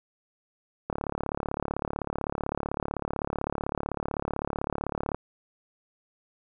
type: click train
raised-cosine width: 1 ms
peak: -15 dBFS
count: 153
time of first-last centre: 0.9-5.146 s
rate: 35.8 Hz
effects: none